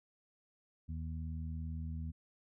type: harmonic tone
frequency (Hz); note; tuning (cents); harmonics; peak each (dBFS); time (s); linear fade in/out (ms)
80.2; E2; -47; 1 / 2 / 3; -39 / -45 / -49; 0.88-2.12; 20
effects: none